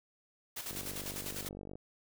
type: noise with tremolo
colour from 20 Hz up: white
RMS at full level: -40 dBFS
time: 0.56-1.49 s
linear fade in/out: 10 ms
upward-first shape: square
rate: 10 Hz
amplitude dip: 55%
type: click train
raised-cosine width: 2 ms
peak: -32 dBFS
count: 52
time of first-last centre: 0.71-1.755 s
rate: 48.8 Hz
effects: none